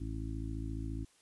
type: harmonic tone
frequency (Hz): 54.5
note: A1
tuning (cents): -16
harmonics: 1 / 2 / 3 / 4 / 5 / 6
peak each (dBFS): -39 / -41 / -51 / -52 / -44 / -47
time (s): 0-1.05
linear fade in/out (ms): 10
effects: white hiss -67 dBFS RMS until 1.21 s + resampled to 24000 Hz